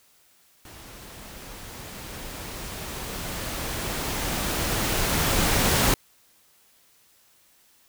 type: noise with level ramp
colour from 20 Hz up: pink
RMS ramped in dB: -45 to -20 dBFS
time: 0.65-5.94 s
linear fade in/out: 2 ms
effects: white hiss -60 dBFS RMS until 7.88 s